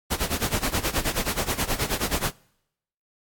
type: noise with tremolo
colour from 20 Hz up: pink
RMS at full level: -23 dBFS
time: 0.1-2.32 s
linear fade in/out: 20 ms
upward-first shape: sine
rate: 9.4 Hz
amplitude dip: 85%
effects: noise-tail reverb RT60 0.8 s tail -25 dB re dry + AAC 64 kbps